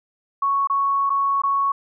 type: tone with dropouts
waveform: sine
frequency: 1109 Hz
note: C#6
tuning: in tune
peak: -17 dBFS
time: 0.42-1.72 s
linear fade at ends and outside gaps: 5 ms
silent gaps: 0.673-0.698 / 1.096-1.101 / 1.419-1.435 s
effects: none